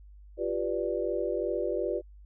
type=chord; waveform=sine; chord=G dominant seventh; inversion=third; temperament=equal; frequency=349.2 / 392 / 493.9 / 587.3 Hz; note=F4 / G4 / B4 / D5; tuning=0 / 0 / 0 / 0 cents; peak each=-33 dBFS; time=0.37-2.02 s; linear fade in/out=50 ms; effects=added 50 Hz sine -48 dBFS peak until 2.25 s